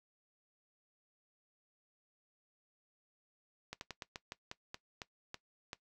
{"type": "slowing click train", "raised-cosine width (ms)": 0.2, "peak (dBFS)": -25, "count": 11, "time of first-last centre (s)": [3.73, 5.731], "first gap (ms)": 81, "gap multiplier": 1.19, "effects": ["noise-tail reverb RT60 0.1 s tail -18 dB re dry"]}